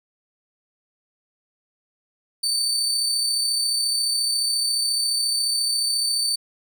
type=tone with amplitude modulation; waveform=30% pulse; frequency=4562 Hz; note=C#8; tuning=49 cents sharp; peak=-16 dBFS; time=2.43-6.36 s; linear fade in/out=10 ms; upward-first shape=sine; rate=34.3 Hz; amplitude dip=30%; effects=none